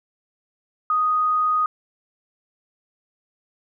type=tone; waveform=sine; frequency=1244.5 Hz; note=D#6; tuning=in tune; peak=-17 dBFS; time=0.9-1.66 s; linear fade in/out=2 ms; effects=none